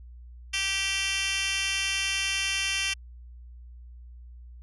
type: tone with high-pass filter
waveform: 10% pulse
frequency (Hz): 390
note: G4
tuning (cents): -9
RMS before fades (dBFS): -28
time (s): 0.53-2.94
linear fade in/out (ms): 10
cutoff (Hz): 3000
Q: 2.8
effects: added 60 Hz sine -43 dBFS peak until 4.62 s + resampled to 24000 Hz